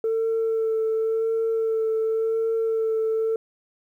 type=tone with vibrato; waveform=sine; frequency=446.8 Hz; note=A4; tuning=27 cents sharp; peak=-19 dBFS; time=0.04-3.36 s; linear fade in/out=2 ms; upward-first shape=sine; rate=0.92 Hz; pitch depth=16 cents each way; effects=tanh soft clip ceiling -18 dBFS + 10-bit